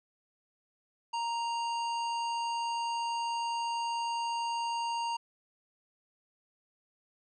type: harmonic tone with a mistuned harmonic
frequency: 932.3 Hz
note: A#5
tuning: in tune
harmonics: 1 / 3 / 5 / 7 / 9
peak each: -31 / -41 / -45 / -51 / -55 dBFS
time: 1.13-5.17 s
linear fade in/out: 10 ms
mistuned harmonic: 9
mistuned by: +24 cents
effects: none